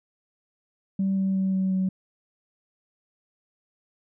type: tone with pitch steps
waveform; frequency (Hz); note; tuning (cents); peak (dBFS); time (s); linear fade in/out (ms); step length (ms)
sine; 193.4 / 192.06 / 190.74 / 189.42 / 188.11; G3 / G3 / G3 / F#3 / F#3; -23 / -35 / -47 / +41 / +29; -20; 0.99-1.89; 5; 180
effects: tanh soft clip ceiling -18 dBFS